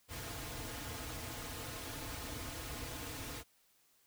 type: noise with comb filter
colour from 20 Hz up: pink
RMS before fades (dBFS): -44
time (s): 0.08-3.44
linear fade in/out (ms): 50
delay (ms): 5.2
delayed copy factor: -0.75
effects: white hiss -71 dBFS RMS until 4.06 s